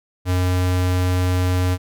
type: tone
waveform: square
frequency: 90.9 Hz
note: F#2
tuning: 30 cents flat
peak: -17 dBFS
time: 0.25-1.78 s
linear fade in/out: 50 ms
effects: none